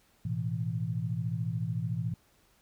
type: chord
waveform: sine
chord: A suspended second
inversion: none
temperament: just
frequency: 110 / 123.75 / 165 Hz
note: A2 / B2 / E3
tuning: 0 / +4 / +2 cents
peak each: -34 dBFS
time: 0.25-2.14 s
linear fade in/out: 5 ms
effects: pink hiss -66 dBFS RMS until 2.61 s